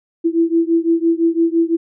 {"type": "beating tone pair", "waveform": "sine", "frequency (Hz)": [330, 335.9], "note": ["E4", "E4"], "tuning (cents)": [2, 33], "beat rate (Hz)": 5.9, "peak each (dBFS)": [-15, -16], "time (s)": [0.24, 1.77], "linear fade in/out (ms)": 20, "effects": []}